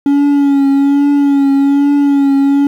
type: tone with vibrato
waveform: triangle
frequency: 280.8 Hz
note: C#4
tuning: 22 cents sharp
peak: -5 dBFS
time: 0.06-2.67 s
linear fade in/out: 2 ms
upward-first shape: triangle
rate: 1.2 Hz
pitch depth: 38 cents each way
effects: 7-bit